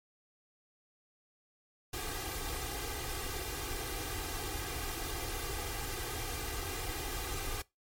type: noise with comb filter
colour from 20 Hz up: pink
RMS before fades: -38 dBFS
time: 1.93-7.62 s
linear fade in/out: 5 ms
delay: 2.5 ms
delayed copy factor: +0.9
effects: noise-tail reverb RT60 0.2 s tail -22 dB re dry + MP3 64 kbps